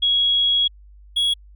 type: tone pair in turn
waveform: sine / triangle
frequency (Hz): 3322 / 3335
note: G#7 / G#7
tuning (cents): 0 / +7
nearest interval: unison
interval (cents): 7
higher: second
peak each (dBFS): -15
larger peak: neither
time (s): 0.02-0.68 / 1.16-1.34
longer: first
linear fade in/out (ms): 10
effects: added 50 Hz sine -43 dBFS peak until 1.55 s